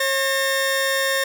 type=tone pair together; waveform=sawtooth; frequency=541.1 / 1820 Hz; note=C#5 / A#6; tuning=-42 / -42 cents; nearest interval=octave + major sixth; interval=2100 cents; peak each=-18 dBFS; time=0-1.24 s; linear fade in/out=5 ms; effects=none